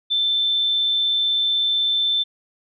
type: tone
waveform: sine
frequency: 3542 Hz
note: A7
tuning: 11 cents sharp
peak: -17 dBFS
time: 0.1-2.24 s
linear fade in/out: 20 ms
effects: none